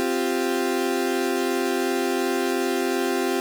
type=chord; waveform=35% pulse; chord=C suspended fourth; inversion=none; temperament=equal; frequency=261.6 / 349.2 / 392 Hz; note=C4 / F4 / G4; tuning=0 / 0 / 0 cents; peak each=-25 / -24 / -24 dBFS; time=0-3.4 s; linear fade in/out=0 ms; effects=none